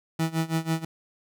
30% pulse tone with tremolo, 162.2 Hz, E3, 28 cents flat, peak -19 dBFS, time 0.19-0.85 s, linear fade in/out 5 ms, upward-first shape sine, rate 6.1 Hz, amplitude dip 90%, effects none

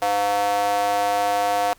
square tone with high-pass filter, 101.8 Hz, G#2, 34 cents flat, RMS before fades -21 dBFS, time 0.02-1.73 s, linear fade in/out 0 ms, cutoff 670 Hz, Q 4.8, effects pink hiss -55 dBFS RMS until 1.78 s + Opus 48 kbps

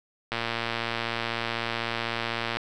click train, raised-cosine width 0.3 ms, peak -12 dBFS, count 262, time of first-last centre 0.32-2.57 s, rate 116 Hz, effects none

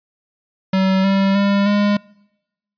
square tone with pitch steps, 190.2 / 194.98 / 199.89 / 204.9 Hz, F#3 / G3 / G3 / G#3, +48 / -9 / +34 / -23 cents, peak -14 dBFS, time 0.73-1.97 s, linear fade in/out 5 ms, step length 310 ms, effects noise-tail reverb RT60 0.9 s tail -25 dB re dry + resampled to 11025 Hz

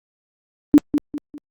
sine tone with echo, 293.6 Hz, D4, in tune, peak -5 dBFS, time 0.74-0.78 s, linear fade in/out 0 ms, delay 200 ms, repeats 3, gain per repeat -9 dB, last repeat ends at 1.38 s, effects Opus 24 kbps

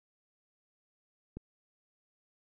click, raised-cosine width 3 ms, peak -28 dBFS, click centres 1.37 s, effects none

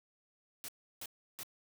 white noise bursts, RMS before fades -44 dBFS, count 3, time 0.64-1.432 s, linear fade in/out 0 ms, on 44 ms, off 330 ms, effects none

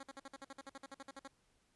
10% pulse tone bursts, 272.6 Hz, C#4, 29 cents flat, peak -39 dBFS, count 16, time 0-1.277 s, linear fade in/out 5 ms, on 32 ms, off 51 ms, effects pink hiss -75 dBFS RMS until 1.75 s + resampled to 24000 Hz

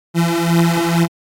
30% pulse beating tone pair, 167.6 / 169.8 Hz, E3 / F3, +29 / -48 cents, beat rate 2.2 Hz, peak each -13 dBFS, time 0.14-1.08 s, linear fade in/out 50 ms, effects AAC 48 kbps

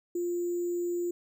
sine tone with sample-and-hold, 349.2 Hz, F4, in tune, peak -28 dBFS, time 0.15-1.11 s, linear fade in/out 5 ms, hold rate 7350 Hz, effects none

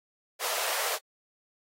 pink high-pass noise, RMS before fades -31 dBFS, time 0.39-0.99 s, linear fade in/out 50 ms, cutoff 470 Hz, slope 48 dB/octave, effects AAC 48 kbps

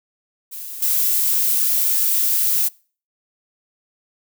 violet noise with level steps, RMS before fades -32 / -18 dBFS, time 0.51-2.69 s, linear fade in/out 20 ms, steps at 0.82 s, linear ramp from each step 5 ms, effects noise-tail reverb RT60 0.4 s tail -24 dB re dry

